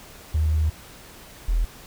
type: tone pair in turn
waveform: triangle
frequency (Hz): 77.78 / 41.28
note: D#2 / E1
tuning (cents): 0 / +3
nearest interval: major seventh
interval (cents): 1097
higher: first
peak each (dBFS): -14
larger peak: neither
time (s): 0.34-0.7 / 1.48-1.65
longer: first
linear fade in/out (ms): 10
effects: tanh soft clip ceiling -16 dBFS + pink hiss -45 dBFS RMS until 1.86 s